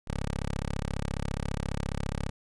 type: tone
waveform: 10% pulse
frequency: 34.65 Hz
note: C#1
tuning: in tune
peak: -22 dBFS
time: 0.07-2.3 s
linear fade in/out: 10 ms
effects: resampled to 24000 Hz